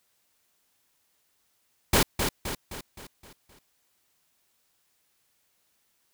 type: noise with echo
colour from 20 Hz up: pink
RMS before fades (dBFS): -20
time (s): 1.93-2.03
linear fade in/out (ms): 5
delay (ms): 260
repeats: 6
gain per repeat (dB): -6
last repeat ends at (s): 3.59
effects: white hiss -71 dBFS RMS until 6.13 s